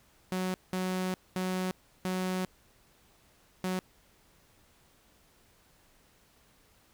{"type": "tone bursts at uneven times", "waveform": "sawtooth", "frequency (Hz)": 185, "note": "F#3", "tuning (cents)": 0, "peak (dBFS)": -26, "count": 5, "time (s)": [[0.32, 0.54], [0.73, 1.14], [1.36, 1.71], [2.05, 2.45], [3.64, 3.79]], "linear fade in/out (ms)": 0, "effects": ["pink hiss -64 dBFS RMS until 6.93 s"]}